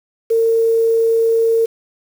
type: tone with quantisation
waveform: sine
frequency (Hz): 454.8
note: A#4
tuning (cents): -43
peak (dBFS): -11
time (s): 0.3-1.66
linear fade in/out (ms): 10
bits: 6
effects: none